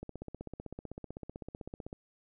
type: click train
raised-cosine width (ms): 2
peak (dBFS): -28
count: 31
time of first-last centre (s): 0.03-1.929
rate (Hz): 15.8
effects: none